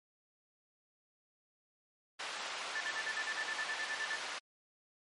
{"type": "band-pass noise", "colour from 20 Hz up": "pink", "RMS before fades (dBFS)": -42, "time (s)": [2.19, 4.39], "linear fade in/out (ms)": 10, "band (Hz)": [870, 4600], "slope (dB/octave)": 12}
{"type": "tone bursts", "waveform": "sine", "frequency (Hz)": 1760, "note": "A6", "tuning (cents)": 0, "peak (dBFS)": -35, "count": 14, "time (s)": [2.75, 4.159], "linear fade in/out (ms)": 5, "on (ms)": 57, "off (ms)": 47}
{"effects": ["MP3 48 kbps"]}